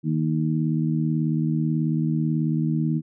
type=harmonic tone; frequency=78.3 Hz; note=D#2; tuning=11 cents sharp; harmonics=2 / 3 / 4; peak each=-22 / -26 / -28 dBFS; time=0.03-3.02 s; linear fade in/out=50 ms; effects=none